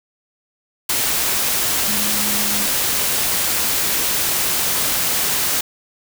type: tone in noise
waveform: sine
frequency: 207.7 Hz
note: G#3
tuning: in tune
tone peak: -28 dBFS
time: 1.88-2.66 s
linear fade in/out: 5 ms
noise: white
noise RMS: -19 dBFS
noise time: 0.89-5.61 s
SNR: -12 dB
effects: none